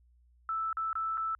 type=tone with dropouts; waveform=sine; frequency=1318.5 Hz; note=E6; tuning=in tune; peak=-30 dBFS; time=0.49-1.35 s; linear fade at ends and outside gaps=1 ms; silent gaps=0.729-0.77 / 0.93-0.954 / 1.173-1.178 s; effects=added 60 Hz sine -61 dBFS peak until 1.39 s